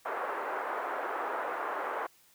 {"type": "band-pass noise", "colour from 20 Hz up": "white", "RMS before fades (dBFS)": -35, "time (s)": [0.05, 2.07], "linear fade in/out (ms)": 10, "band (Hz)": [410, 1400], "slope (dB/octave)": 24, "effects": ["white hiss -63 dBFS RMS until 2.34 s"]}